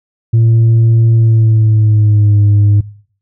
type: tone with pitch glide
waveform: sine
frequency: 114.2 to 102.92 Hz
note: A#2 to G#2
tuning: -35 to -15 cents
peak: -3 dBFS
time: 0.33-2.81 s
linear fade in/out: 10 ms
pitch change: -180 cents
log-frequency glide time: 1.14-2.39 s
effects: noise-tail reverb RT60 0.5 s tail -21 dB re dry + tanh soft clip ceiling -4 dBFS